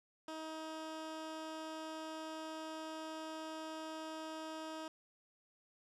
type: tone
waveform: 15% pulse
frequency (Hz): 316.6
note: D#4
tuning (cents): +30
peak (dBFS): -37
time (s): 0.28-4.88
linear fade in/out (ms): 2
effects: low-pass 8000 Hz 12 dB/octave